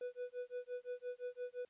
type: tone with tremolo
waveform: triangle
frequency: 493.9 Hz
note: B4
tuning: in tune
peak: -37 dBFS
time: 0.01-1.65 s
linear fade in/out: 2 ms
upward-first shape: sine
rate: 5.8 Hz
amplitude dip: 100%
effects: white hiss -75 dBFS RMS until 1.69 s + resampled to 8000 Hz